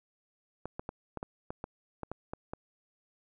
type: clicks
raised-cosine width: 1 ms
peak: -23 dBFS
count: 11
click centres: 0.656 / 0.795 / 0.891 / 1.173 / 1.229 / 1.505 / 1.641 / 2.033 / 2.116 / 2.335 / 2.535 s
effects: none